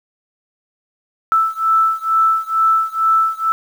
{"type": "beating tone pair", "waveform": "sine", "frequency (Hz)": [1318.5, 1320.7], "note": ["E6", "E6"], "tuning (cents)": [0, 3], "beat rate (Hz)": 2.2, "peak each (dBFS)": [-15, -16], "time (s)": [1.32, 3.52], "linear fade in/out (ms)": 0, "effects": ["7-bit"]}